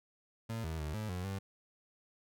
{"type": "tone with pitch steps", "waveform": "30% pulse", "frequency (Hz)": [113.5, 80.5, 75.9, 107.7, 90.5, 97.4], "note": ["A#2", "E2", "D#2", "A2", "F#2", "G2"], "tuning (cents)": [-46, -41, -42, -37, -38, -11], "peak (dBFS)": -34, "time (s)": [0.49, 1.39], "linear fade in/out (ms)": 10, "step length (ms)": 150, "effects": []}